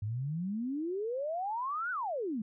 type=exponential two-way sweep; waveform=sine; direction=up then down; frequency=99.6 to 1522 to 201.1 Hz; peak=-32 dBFS; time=0.02-2.42 s; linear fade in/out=5 ms; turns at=1.91 s; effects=none